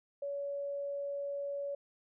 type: tone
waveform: sine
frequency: 565 Hz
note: C#5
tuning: 33 cents sharp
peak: -35 dBFS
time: 0.22-1.75 s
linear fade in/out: 5 ms
effects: none